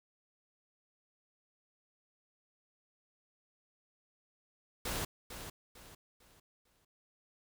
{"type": "noise with echo", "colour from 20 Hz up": "pink", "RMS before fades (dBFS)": -37, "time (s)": [4.85, 5.05], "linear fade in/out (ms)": 5, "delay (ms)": 450, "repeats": 4, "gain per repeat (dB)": -9, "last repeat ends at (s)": 6.85, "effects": []}